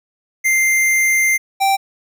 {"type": "tone pair in turn", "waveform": "square", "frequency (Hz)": [2093, 781.3], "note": ["C7", "G5"], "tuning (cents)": [0, -6], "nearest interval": "octave + perfect fourth", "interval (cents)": 1706, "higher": "first", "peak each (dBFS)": -13, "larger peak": "neither", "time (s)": [[0.44, 1.38], [1.6, 1.77]], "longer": "first", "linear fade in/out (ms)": 20, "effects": []}